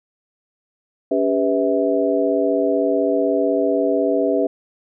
sine tone cluster, 282.3 / 400.5 / 496.4 / 650 Hz, C#4 / G4 / B4 / E5, +32 / +37 / +9 / -24 cents, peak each -21 dBFS, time 1.11-4.47 s, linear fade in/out 5 ms, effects none

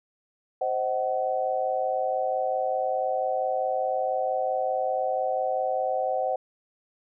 sine chord, C diminished, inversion none, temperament just, 523.3 / 627.9 / 753.5 Hz, C5 / Eb5 / Gb5, 0 / +16 / +31 cents, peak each -28 / -30 / -27 dBFS, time 0.61-6.36 s, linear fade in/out 5 ms, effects none

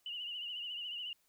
sine tone with vibrato, 2903 Hz, F#7, 34 cents flat, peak -39 dBFS, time 0.06-1.13 s, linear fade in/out 2 ms, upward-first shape triangle, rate 14 Hz, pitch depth 83 cents each way, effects white hiss -74 dBFS RMS until 1.28 s

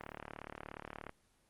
click train, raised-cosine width 0.5 ms, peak -28 dBFS, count 41, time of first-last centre 0.01-1.094 s, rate 36.9 Hz, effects pink hiss -72 dBFS RMS until 1.49 s + Opus 24 kbps

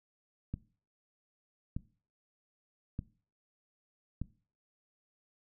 click train, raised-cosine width 5 ms, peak -23 dBFS, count 4, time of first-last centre 0.54-4.216 s, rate 0.816 Hz, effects noise-tail reverb RT60 0.4 s tail -19 dB re dry

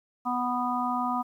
harmonic tone, 246.9 Hz, B3, in tune, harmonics 1 / 3 / 4 / 5, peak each -31 / -31 / -31 / -31 dBFS, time 0.25-1.23 s, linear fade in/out 20 ms, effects 10-bit

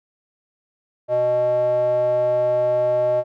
square tone with band-pass filter, 123.47 Hz, B2, in tune, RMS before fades -19 dBFS, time 1.08-3.24 s, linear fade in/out 50 ms, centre 630 Hz, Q 8.4, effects none

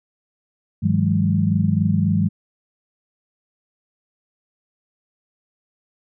sine tone cluster, 101.8 / 158.7 / 181.7 / 205.8 Hz, G#2 / D#3 / F#3 / G#3, -34 / +35 / -31 / -16 cents, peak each -21 dBFS, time 0.82-2.29 s, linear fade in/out 20 ms, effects none

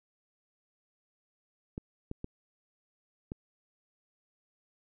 clicks, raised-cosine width 3 ms, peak -24 dBFS, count 4, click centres 1.779 / 2.114 / 2.244 / 3.319 s, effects none

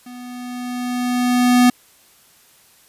square tone with level ramp, 246.9 Hz, B3, in tune, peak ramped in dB -35 to -9 dBFS, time 0.06-1.7 s, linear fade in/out 5 ms, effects white hiss -52 dBFS RMS until 2.88 s + resampled to 32000 Hz

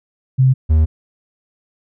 sine / triangle tone pair in turn, 130.81 / 78.48 Hz, C3 / D#2, 0 / +15 cents, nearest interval major sixth, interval 885 cents, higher first, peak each -8 / -7 dBFS, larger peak second, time 0.38-0.54 / 0.69-0.86 s, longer second, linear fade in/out 20 ms, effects none

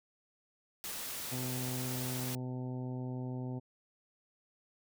white noise, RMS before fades -41 dBFS, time 0.84-2.35 s, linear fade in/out 0 ms
harmonic tone, 126.9 Hz, B2, 47 cents sharp, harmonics 1 / 2 / 3 / 4 / 5 / 6 / 7, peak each -38 / -41 / -48 / -52 / -54 / -56 / -55 dBFS, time 1.31-3.6 s, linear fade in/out 20 ms
effects none

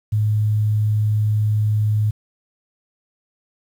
sine tone, 106.6 Hz, G#2, 46 cents sharp, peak -15 dBFS, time 0.12-2.11 s, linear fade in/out 10 ms, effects 8-bit

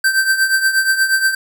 square tone with tremolo, 1558 Hz, G6, 11 cents flat, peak -10 dBFS, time 0.04-1.35 s, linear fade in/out 5 ms, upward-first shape triangle, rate 8.4 Hz, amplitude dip 75%, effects none

